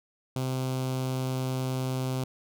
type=tone with notch filter; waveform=sawtooth; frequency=129.9 Hz; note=C3; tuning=12 cents flat; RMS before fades=-30 dBFS; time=0.36-2.24 s; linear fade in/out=2 ms; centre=1800 Hz; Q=1.4; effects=none

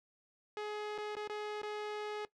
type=tone with dropouts; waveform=sawtooth; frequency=420.9 Hz; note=G#4; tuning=23 cents sharp; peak=-34 dBFS; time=0.57-2.25 s; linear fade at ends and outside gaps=1 ms; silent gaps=0.979-0.984 / 1.153-1.167 / 1.275-1.297 / 1.617-1.631 s; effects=noise-tail reverb RT60 0.1 s tail -18 dB re dry + low-pass 4000 Hz 12 dB/octave

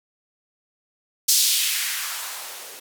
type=noise with band-pass filter sweep; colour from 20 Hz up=violet; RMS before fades=-24 dBFS; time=1.28-2.8 s; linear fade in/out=10 ms; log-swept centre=5300 to 350 Hz; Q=1.5; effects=none

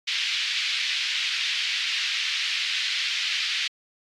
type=band-pass noise; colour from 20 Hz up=pink; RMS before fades=-27 dBFS; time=0.07-3.68 s; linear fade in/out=10 ms; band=2300 to 4400 Hz; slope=24 dB/octave; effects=AAC 64 kbps

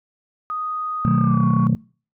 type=tone with pitch glide; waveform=sine; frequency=1244.5 to 1115.1 Hz; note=D#6 to C#6; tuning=0 to +10 cents; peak=-23 dBFS; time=0.5-1.67 s; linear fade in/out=0 ms; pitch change=-190 cents; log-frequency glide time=1.16-1.46 s
type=chord; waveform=sine; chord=B dominant seventh; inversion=none; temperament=just; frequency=123.47 / 154.34 / 185.21 / 222.2 Hz; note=B2 / D#3 / F#3 / A3; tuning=0 / -14 / +2 / +17 cents; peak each=-19 dBFS; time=1.05-1.75 s; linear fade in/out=0 ms
effects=noise-tail reverb RT60 0.4 s tail -25 dB re dry + tanh soft clip ceiling -8 dBFS

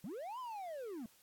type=linear two-way sweep; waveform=triangle; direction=up then down; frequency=156.3 to 1046.5 to 206.5 Hz; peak=-40 dBFS; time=0.04-1.06 s; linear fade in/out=2 ms; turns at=0.39 s; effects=white hiss -67 dBFS RMS until 1.22 s + AAC 64 kbps

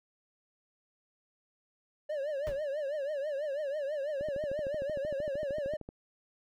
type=tone with vibrato; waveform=triangle; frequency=578 Hz; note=D5; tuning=28 cents flat; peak=-30 dBFS; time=2.09-5.77 s; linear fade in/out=10 ms; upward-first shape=triangle; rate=6.1 Hz; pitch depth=150 cents each way
type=noise with exponential decay; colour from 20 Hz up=brown; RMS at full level=-34 dBFS; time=2.47-2.63 s; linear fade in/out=0 ms; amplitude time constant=34 ms
type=click train; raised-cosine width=2 ms; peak=-29 dBFS; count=23; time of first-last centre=4.21-5.889 s; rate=13.1 Hz
effects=none

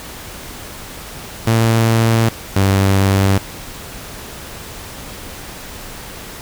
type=tone pair in turn; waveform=sawtooth; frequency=113.6 / 97.44 Hz; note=A#2 / G2; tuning=-44 / -10 cents; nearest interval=minor third; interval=266 cents; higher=first; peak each=-7 dBFS; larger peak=neither; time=1.47-2.29 / 2.56-3.38 s; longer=neither; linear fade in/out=5 ms; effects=pink hiss -32 dBFS RMS until 6.41 s

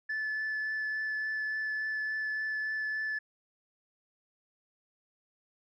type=tone with vibrato; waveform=sine; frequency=1738 Hz; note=A6; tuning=22 cents flat; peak=-29 dBFS; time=0.09-3.19 s; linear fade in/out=10 ms; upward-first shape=triangle; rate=3.5 Hz; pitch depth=10 cents each way; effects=tanh soft clip ceiling -29 dBFS

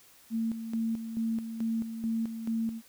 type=tone with tremolo; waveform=sine; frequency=226 Hz; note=A3; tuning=47 cents sharp; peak=-27 dBFS; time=0.3-2.82 s; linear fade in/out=50 ms; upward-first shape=square; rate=2.3 Hz; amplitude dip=60%; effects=white hiss -58 dBFS RMS until 2.88 s

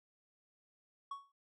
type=tone with exponential decay; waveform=triangle; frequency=1113 Hz; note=C#6; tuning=7 cents sharp; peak=-35 dBFS; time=1.11-1.32 s; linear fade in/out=5 ms; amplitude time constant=44 ms; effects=MP3 48 kbps

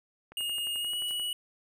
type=click train; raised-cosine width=0.5 ms; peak=-33 dBFS; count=11; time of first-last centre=0.32-1.197 s; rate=11.4 Hz
type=tone with pitch glide; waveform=square; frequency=2851 to 2929 Hz; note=F7 to F#7; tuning=+35 to -18 cents; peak=-31 dBFS; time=0.37-1.33 s; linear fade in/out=2 ms; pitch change=+47 cents; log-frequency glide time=0.78-0.97 s
type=noise with exponential decay; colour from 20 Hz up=blue; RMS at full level=-45 dBFS; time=1.08-1.21 s; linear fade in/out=5 ms; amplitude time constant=27 ms
effects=none

